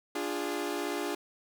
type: chord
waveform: sawtooth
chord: D diminished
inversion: none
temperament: equal with one note detuned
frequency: 293.7 / 349.2 / 411.7 Hz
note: D4 / F4 / Ab4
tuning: 0 / 0 / -15 cents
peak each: -32 dBFS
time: 0.15-1.15 s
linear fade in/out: 5 ms
effects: none